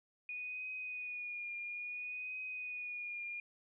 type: tone with vibrato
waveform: sine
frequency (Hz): 2462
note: D#7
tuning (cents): -19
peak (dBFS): -40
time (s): 0.29-3.4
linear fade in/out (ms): 2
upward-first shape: triangle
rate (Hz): 0.59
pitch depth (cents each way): 40
effects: none